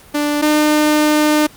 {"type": "tone pair in turn", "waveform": "sawtooth", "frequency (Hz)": [294.3, 302.2], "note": ["D4", "D4"], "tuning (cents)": [4, 50], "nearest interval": "unison", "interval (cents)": 46, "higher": "second", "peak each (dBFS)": [-11, -7], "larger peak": "second", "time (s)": [[0.14, 0.42], [0.42, 1.47]], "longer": "second", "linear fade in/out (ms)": 10, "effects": ["pink hiss -43 dBFS RMS until 1.56 s", "Opus 48 kbps"]}